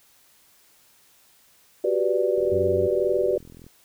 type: chord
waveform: sine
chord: G major seventh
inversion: third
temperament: equal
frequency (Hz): 370 / 392 / 493.9 / 587.3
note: F#4 / G4 / B4 / D5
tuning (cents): 0 / 0 / 0 / 0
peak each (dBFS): -25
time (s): 1.84-3.38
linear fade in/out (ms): 5
type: click train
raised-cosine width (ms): 3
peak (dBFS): -33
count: 55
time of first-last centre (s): 2.38-3.666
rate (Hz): 42
type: harmonic tone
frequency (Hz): 92.5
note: F#2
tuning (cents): 0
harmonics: 1 / 2 / 3 / 4 / 5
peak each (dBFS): -29 / -35 / -39 / -41 / -43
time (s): 2.51-2.88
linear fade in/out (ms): 20
effects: white hiss -58 dBFS RMS until 3.84 s